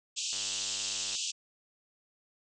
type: band-pass noise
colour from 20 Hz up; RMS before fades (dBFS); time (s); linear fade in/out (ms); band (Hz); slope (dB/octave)
white; -35; 0.16-1.32; 20; 2600 to 7900; 96
type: click train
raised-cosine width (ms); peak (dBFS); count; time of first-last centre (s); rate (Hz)
0.3; -31; 83; 0.33-1.15; 100
effects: none